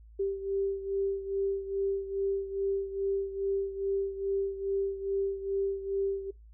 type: beating tone pair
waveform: sine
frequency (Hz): 392 / 394.4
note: G4 / G4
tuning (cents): 0 / +11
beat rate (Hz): 2.4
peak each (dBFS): -30 / -35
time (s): 0.19-6.31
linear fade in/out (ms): 10
effects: noise-tail reverb RT60 0.2 s tail -23 dB re dry + added 55 Hz sine -50 dBFS peak until 6.53 s